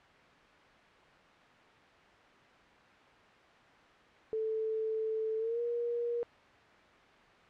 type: tone with pitch glide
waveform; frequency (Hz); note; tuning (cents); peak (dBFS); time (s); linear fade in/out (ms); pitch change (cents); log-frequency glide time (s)
sine; 440 to 474.3; A4 to A#4; 0 to +30; -31; 4.33-6.23; 0; +130; 5.38-5.6
effects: white hiss -58 dBFS RMS until 7.49 s + low-pass 2000 Hz 12 dB/octave